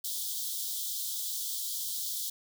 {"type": "high-pass noise", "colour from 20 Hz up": "white", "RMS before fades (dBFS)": -35, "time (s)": [0.04, 2.3], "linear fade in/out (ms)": 5, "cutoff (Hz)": 3200, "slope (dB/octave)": 96, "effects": []}